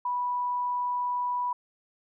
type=tone; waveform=sine; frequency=983 Hz; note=B5; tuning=8 cents flat; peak=-26 dBFS; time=0.05-1.53 s; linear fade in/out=5 ms; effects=none